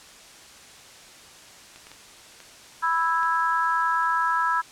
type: clicks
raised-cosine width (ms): 0.2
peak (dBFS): -27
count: 5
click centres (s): 1.76 / 1.869 / 1.916 / 2.403 / 3.231
type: chord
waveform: sine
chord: E major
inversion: second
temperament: just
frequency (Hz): 988.9 / 1318.5 / 1648.1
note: B5 / E6 / G#6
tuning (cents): +2 / 0 / -14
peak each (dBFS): -24 / -24 / -27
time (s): 2.82-4.62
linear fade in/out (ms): 20
effects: white hiss -47 dBFS RMS until 4.71 s + low-pass 8000 Hz 12 dB/octave